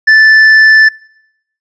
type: tone with hard clipping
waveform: sine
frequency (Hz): 1756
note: A6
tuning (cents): -4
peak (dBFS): -3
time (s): 0.07-0.89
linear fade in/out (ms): 10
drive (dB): 4
effects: noise-tail reverb RT60 0.8 s tail -25 dB re dry + resampled to 24000 Hz